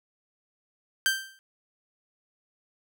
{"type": "tone with exponential decay", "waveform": "sawtooth", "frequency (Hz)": 1567, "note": "G6", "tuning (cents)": -1, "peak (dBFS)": -15, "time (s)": [1.06, 1.39], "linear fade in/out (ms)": 0, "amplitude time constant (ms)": 71, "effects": []}